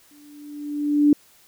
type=tone with exponential growth; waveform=sine; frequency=293.2 Hz; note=D4; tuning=3 cents flat; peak=-10 dBFS; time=0.11-1.13 s; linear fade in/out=2 ms; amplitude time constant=220 ms; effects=white hiss -55 dBFS RMS until 1.47 s